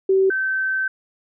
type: tone pair in turn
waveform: sine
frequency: 383.5 / 1543.3 Hz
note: G4 / G6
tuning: -38 / -27 cents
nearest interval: 2 octaves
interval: 2411 cents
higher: second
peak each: -13 / -19 dBFS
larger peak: first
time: 0.09-0.3 / 0.3-0.88 s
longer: second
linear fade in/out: 5 ms
effects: none